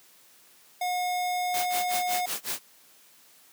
square tone, 722 Hz, F#5, 43 cents flat, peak -27 dBFS, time 0.81-2.26 s, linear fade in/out 5 ms
white noise with tremolo, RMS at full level -30 dBFS, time 1.54-2.61 s, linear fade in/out 0 ms, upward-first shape sine, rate 5.4 Hz, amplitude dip 100%
effects white hiss -57 dBFS RMS until 3.52 s + high-pass 150 Hz 12 dB/octave

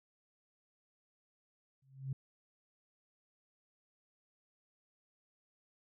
sine tone with exponential growth, 134.3 Hz, C3, 46 cents sharp, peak -32 dBFS, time 1.82-2.13 s, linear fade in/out 5 ms, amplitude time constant 67 ms, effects tanh soft clip ceiling -28 dBFS

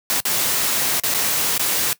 white noise with dropouts, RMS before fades -20 dBFS, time 0.1-1.93 s, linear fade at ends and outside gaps 0 ms, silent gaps 0.203-0.253 / 0.999-1.036 / 1.14-1.146 / 1.578-1.595 s, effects noise-tail reverb RT60 0.1 s tail -18 dB re dry + high-pass 100 Hz 12 dB/octave

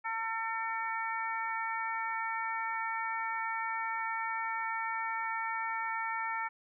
harmonic tone, 450.8 Hz, A4, 42 cents sharp, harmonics 2 / 3 / 4 / 5, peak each -36 / -38 / -39 / -40 dBFS, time 0.04-6.49 s, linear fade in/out 20 ms, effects none

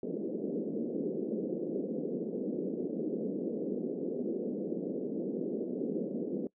white band-pass noise, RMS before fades -35 dBFS, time 0.03-6.47 s, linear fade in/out 2 ms, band 180 to 480 Hz, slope 48 dB/octave, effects noise-tail reverb RT60 0.1 s tail -21 dB re dry

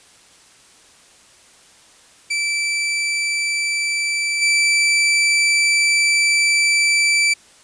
sawtooth tone with level steps, 2326 Hz, D7, 17 cents flat, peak -15 / -10 dBFS, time 2.3-7.34 s, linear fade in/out 10 ms, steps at 4.41 s, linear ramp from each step 20 ms, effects white hiss -49 dBFS RMS until 7.63 s + resampled to 22050 Hz

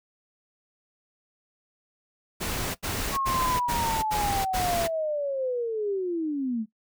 pink noise bursts, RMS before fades -30 dBFS, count 6, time 2.4-4.88 s, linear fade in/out 20 ms, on 350 ms, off 76 ms
sine linear sweep, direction down, 1108.7 to 210 Hz, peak -25 dBFS, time 3.11-6.66 s, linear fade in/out 50 ms
effects noise-tail reverb RT60 0.1 s tail -17 dB re dry

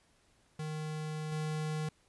square tone with level steps, 154.6 Hz, D#3, 11 cents flat, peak -37 / -34 dBFS, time 0.59-1.89 s, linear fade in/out 5 ms, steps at 1.32 s, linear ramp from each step 2 ms, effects pink hiss -69 dBFS RMS until 2.08 s + resampled to 24000 Hz

